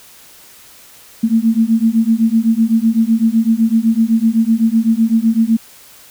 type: beating tone pair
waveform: sine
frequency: 221.8 / 229.7 Hz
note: A3 / A#3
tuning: +14 / -25 cents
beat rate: 7.9 Hz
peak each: -13 dBFS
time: 1.23-5.57 s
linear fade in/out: 10 ms
effects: white hiss -42 dBFS RMS until 6.1 s